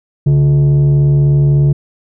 sine tone with frequency modulation, 142.7 Hz, D3, 49 cents flat, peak -4 dBFS, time 0.26-1.73 s, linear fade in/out 10 ms, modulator 209 Hz, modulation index 0.28, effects tanh soft clip ceiling -6 dBFS

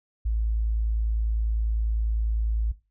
sine tone, 55 Hz, A1, in tune, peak -22 dBFS, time 0.25-2.72 s, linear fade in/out 10 ms, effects noise-tail reverb RT60 0.3 s tail -18 dB re dry

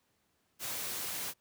white noise, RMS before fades -38 dBFS, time 0.59-1.34 s, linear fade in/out 50 ms, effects pink hiss -75 dBFS RMS until 1.4 s + high-pass 80 Hz 12 dB/octave

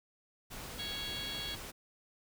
pink noise, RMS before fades -45 dBFS, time 0.5-1.72 s, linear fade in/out 20 ms
harmonic tone, 554.4 Hz, C#5, in tune, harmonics 3 / 4 / 5 / 6 / 7 / 8, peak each -50 / -50 / -51 / -40 / -49 / -46 dBFS, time 0.78-1.56 s, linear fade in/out 20 ms
effects none

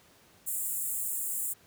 pink high-pass noise, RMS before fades -33 dBFS, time 0.46-1.54 s, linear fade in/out 20 ms, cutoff 7300 Hz, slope 96 dB/octave, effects pink hiss -60 dBFS RMS until 1.66 s + high-pass 80 Hz 12 dB/octave

